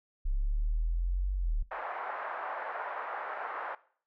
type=exponential two-way sweep; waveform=sine; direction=up then down; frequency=33.2 to 48.16 to 34.2 Hz; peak=-27 dBFS; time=0.25-1.63 s; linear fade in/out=10 ms; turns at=1.35 s
type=band-pass noise; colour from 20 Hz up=pink; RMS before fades=-38 dBFS; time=1.71-3.75 s; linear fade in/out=5 ms; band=640 to 1600 Hz; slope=24 dB/octave
effects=noise-tail reverb RT60 0.5 s tail -19 dB re dry